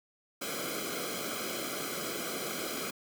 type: noise with comb filter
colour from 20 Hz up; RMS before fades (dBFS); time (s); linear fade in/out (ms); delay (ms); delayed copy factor
pink; -36; 0.41-2.91; 10; 1.1; -0.85
effects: high-pass 200 Hz 12 dB/octave